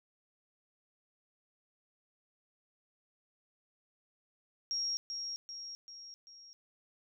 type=tone with echo; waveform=sine; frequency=5588 Hz; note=F8; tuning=in tune; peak=-32 dBFS; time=4.71-4.97 s; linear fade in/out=0 ms; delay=390 ms; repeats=4; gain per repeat=-5 dB; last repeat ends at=6.53 s; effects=none